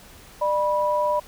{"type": "tone pair together", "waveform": "sine", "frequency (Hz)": [598.4, 979], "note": ["D5", "B5"], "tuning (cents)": [32, -15], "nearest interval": "major sixth", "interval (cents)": 853, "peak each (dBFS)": -22, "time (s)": [0.41, 1.2], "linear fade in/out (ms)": 10, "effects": ["pink hiss -47 dBFS RMS until 1.27 s"]}